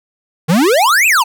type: exponential two-way sweep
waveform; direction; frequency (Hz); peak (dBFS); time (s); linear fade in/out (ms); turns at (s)
square; up then down; 146.83 to 2742 to 823; -9; 0.48-1.24; 20; 1.07
effects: none